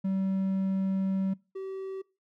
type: tone pair in turn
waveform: triangle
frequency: 191.9 / 383.8 Hz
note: G3 / G4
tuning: -37 / -37 cents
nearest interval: octave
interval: 1200 cents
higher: second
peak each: -24 / -32 dBFS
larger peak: first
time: 0.04-1.34 / 1.55-2.02 s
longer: first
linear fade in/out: 10 ms
effects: noise-tail reverb RT60 0.3 s tail -23 dB re dry